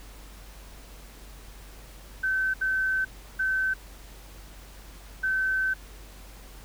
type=tone bursts at uneven times; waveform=sine; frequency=1535 Hz; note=G6; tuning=37 cents flat; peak=-23 dBFS; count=4; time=2.23-2.54 / 2.61-3.05 / 3.39-3.74 / 5.23-5.74 s; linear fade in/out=10 ms; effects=added 48 Hz sine -45 dBFS peak until 6.64 s + pink hiss -50 dBFS RMS until 6.64 s